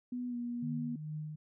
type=tone with pitch glide; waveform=sine; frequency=246.9 to 240 Hz; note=B3 to B3; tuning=0 to -49 cents; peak=-35 dBFS; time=0.12-0.96 s; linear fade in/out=5 ms; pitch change=-49 cents; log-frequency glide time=0.28-0.36 s
type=tone with tremolo; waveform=sine; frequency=153 Hz; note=D#3; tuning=29 cents flat; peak=-36 dBFS; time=0.62-1.36 s; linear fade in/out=10 ms; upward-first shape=triangle; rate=2.3 Hz; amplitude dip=55%
effects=none